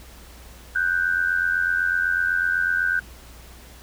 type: tone pair together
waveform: sine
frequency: 1480 / 1568 Hz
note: F#6 / G6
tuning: 0 / 0 cents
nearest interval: minor second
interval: 100 cents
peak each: -22 dBFS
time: 0.75-3 s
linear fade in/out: 10 ms
effects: added 60 Hz sine -44 dBFS peak until 3.82 s + pink hiss -47 dBFS RMS until 3.82 s